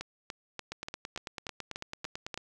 two click trains, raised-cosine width 0.2 ms, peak -20 / -20 dBFS, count 16 / 9, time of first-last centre 0.72-2.376 / 0.01-2.342 s, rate 9.06 / 3.43 Hz, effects none

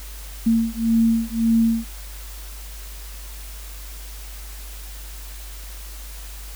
sine beating tone pair, 226.5 / 228.3 Hz, A#3 / A#3, -50 / -36 cents, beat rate 1.8 Hz, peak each -19 dBFS, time 0.46-1.86 s, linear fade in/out 10 ms, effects added 50 Hz sine -34 dBFS peak until 6.55 s + white hiss -41 dBFS RMS until 6.55 s

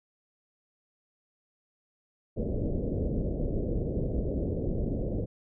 pink low-pass noise, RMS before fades -30 dBFS, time 2.36-5.26 s, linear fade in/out 20 ms, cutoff 570 Hz, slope 48 dB/octave, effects none

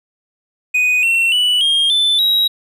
triangle tone with pitch steps, 2489 / 2714 / 2960 / 3228 / 3520 / 3839 Hz, D#7 / E7 / F#7 / G#7 / A7 / B7, 0 / +50 / 0 / -50 / 0 / -50 cents, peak -10 dBFS, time 0.74-2.48 s, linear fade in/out 10 ms, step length 290 ms, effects none

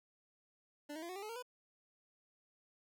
25% pulse tone with pitch steps, 293.7 / 316.6 / 341.3 / 367.9 / 396.6 / 427.5 / 460.9 / 496.8 Hz, D4 / D#4 / F4 / F#4 / G4 / A4 / A#4 / B4, 0 / +30 / -40 / -10 / +20 / -50 / -20 / +10 cents, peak -40 dBFS, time 0.89-1.426 s, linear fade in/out 10 ms, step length 67 ms, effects none

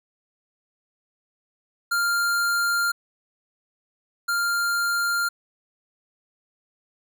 square tone pair in turn, 1396.9 / 1396.9 Hz, F6 / F6, 0 / 0 cents, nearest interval unison, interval 0 cents, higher neither, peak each -21 / -22 dBFS, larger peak first, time 1.91-2.92 / 4.28-5.29 s, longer neither, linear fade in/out 10 ms, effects none

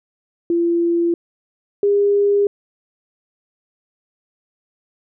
sine tone pair in turn, 340.8 / 405.3 Hz, F4 / G#4, -42 / -42 cents, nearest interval minor third, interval 300 cents, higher second, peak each -14 / -12 dBFS, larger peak second, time 0.5-1.14 / 1.83-2.47 s, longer neither, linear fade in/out 2 ms, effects none

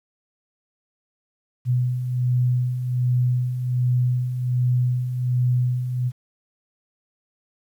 sine beating tone pair, 123.47 / 124.77 Hz, B2 / B2, 0 / +18 cents, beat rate 1.3 Hz, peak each -27 / -19 dBFS, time 1.65-6.12 s, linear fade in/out 50 ms, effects 9-bit

